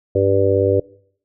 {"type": "harmonic tone", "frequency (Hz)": 98, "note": "G2", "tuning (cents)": 0, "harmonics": [1, 3, 4, 5, 6], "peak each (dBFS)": [-20, -23, -18, -17, -21], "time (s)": [0.15, 0.8], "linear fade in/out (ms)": 5, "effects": ["noise-tail reverb RT60 0.6 s tail -22 dB re dry"]}